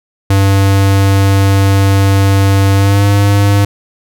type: tone with pitch glide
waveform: square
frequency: 98 to 100.81 Hz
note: G2 to G2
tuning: 0 to +49 cents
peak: -7 dBFS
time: 0.3-3.65 s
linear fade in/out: 5 ms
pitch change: +49 cents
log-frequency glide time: 2.75-3.05 s
effects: none